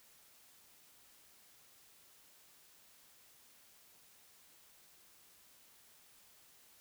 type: silence
effects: white hiss -64 dBFS RMS until 6.8 s